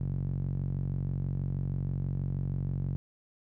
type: tone with band-pass filter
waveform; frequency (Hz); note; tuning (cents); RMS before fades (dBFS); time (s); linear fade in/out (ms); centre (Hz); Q
sawtooth; 46.25; F#1; 0; -32; 0-2.96; 0; 130; 3
effects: none